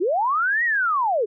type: linear two-way sweep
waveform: sine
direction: up then down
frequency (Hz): 309.8 to 1947 to 384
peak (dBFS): -18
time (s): 0-1.26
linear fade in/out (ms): 20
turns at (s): 0.64
effects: none